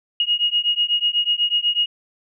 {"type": "beating tone pair", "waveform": "sine", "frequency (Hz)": [2872, 2880.1], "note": ["F7", "F#7"], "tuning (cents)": [48, -47], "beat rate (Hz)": 8.1, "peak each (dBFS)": -20, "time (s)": [0.2, 1.86], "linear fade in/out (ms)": 2, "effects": []}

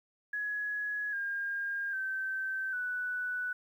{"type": "tone with pitch steps", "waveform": "sine", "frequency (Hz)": [1680, 1612.5, 1547.7, 1485.5], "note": ["G#6", "G6", "G6", "F#6"], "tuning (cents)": [19, 48, -23, 6], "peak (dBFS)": -32, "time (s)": [0.33, 3.53], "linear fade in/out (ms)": 5, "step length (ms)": 800, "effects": ["11-bit"]}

